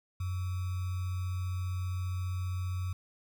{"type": "tone with sample-and-hold", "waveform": "sine", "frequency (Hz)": 91.5, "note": "F#2", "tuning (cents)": -19, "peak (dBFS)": -31, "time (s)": [0.2, 2.93], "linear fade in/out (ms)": 5, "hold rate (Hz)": 1225, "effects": []}